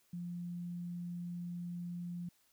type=tone; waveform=sine; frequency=174.61 Hz; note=F3; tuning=in tune; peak=-39 dBFS; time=0.13-2.29 s; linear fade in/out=5 ms; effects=white hiss -72 dBFS RMS until 2.52 s